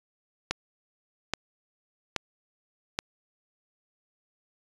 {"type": "click train", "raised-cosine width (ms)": 0.2, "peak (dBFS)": -9, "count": 4, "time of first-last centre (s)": [0.51, 2.989], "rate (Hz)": 1.21, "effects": ["resampled to 22050 Hz"]}